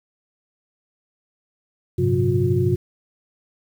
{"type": "tone cluster", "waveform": "sine", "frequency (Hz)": [98.4, 111.5, 130.2, 179.9, 359.1], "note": ["G2", "A2", "C3", "F#3", "F4"], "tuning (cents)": [7, 23, -8, -48, 48], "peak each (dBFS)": [-22, -26, -21, -27, -21], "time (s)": [1.98, 2.76], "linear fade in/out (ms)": 10, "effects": ["8-bit"]}